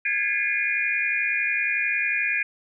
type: tone cluster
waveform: sine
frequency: 1642 / 1713 / 2055 / 2169 / 2428 Hz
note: G#6 / A6 / C7 / C#7 / D#7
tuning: -20 / -47 / -32 / -38 / -43 cents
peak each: -28 / -32 / -32 / -30 / -24 dBFS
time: 0.05-2.43 s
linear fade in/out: 5 ms
effects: none